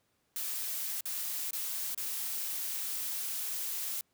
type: noise with dropouts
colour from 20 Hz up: blue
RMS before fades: -36 dBFS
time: 0.36-4.01 s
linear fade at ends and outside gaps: 1 ms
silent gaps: 1.008-1.055 / 1.508-1.531 / 1.947-1.976 s
effects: pink hiss -75 dBFS RMS until 4.13 s + high-pass 80 Hz 12 dB/octave